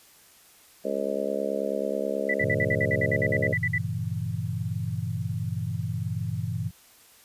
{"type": "harmonic tone", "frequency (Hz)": 69.3, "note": "C#2", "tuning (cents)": 0, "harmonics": [3, 4, 5, 6, 7, 8, 9], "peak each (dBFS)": [-35, -36, -40, -33, -32, -31, -32], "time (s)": [0.84, 3.54], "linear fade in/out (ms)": 20}
{"type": "tone bursts", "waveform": "sine", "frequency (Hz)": 1978, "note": "B6", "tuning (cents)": 2, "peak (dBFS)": -23, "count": 15, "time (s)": [2.29, 3.782], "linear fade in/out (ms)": 5, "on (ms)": 50, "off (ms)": 53}
{"type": "chord", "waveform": "sine", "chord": "G diminished seventh", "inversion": "none", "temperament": "equal", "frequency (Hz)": [98, 116.54, 138.59, 164.81], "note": ["G2", "Bb2", "Db3", "Fb3"], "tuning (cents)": [0, 0, 0, 0], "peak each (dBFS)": [-32, -31, -36, -33], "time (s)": [2.4, 6.71], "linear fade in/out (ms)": 20}
{"effects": ["white hiss -55 dBFS RMS until 7.24 s", "resampled to 32000 Hz"]}